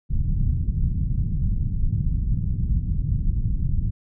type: low-pass noise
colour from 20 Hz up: pink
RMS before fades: -22 dBFS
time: 0.09-3.91 s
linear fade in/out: 20 ms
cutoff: 160 Hz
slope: 24 dB/octave
effects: none